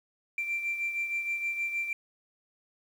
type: beating tone pair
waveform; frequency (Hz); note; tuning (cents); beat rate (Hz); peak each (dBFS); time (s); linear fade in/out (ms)
sine; 2354 / 2360.4; D7 / D7; +3 / +8; 6.4; -29 / -37; 0.38-1.93; 2
effects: tanh soft clip ceiling -24 dBFS + 9-bit